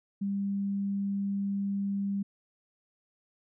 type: tone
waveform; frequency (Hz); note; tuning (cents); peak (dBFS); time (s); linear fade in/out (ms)
sine; 198.8; G3; +25; -28; 0.21-2.23; 10
effects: none